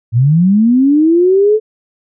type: linear sweep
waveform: sine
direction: up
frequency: 109.3 to 440.2 Hz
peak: -6 dBFS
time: 0.12-1.6 s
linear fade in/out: 50 ms
effects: none